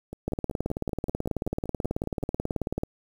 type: two click trains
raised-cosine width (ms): 2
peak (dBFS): -23 / -14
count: 12 / 48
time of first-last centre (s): 0.13-2.229 / 0.28-2.834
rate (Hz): 5.24 / 18.4
effects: 8-bit